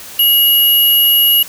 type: tone pair together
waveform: sine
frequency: 2900 / 11600 Hz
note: F#7 / F#9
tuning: -35 / -35 cents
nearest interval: 2 octaves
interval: 2400 cents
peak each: -10 dBFS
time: 0.19-1.43 s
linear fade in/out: 5 ms
effects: white hiss -32 dBFS RMS until 1.48 s